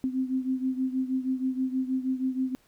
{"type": "beating tone pair", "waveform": "sine", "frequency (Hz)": [258.3, 264.6], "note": ["C4", "C4"], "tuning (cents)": [-22, 20], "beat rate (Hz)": 6.3, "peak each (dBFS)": [-27, -31], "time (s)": [0.04, 2.55], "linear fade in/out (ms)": 0, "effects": ["pink hiss -64 dBFS RMS until 2.67 s"]}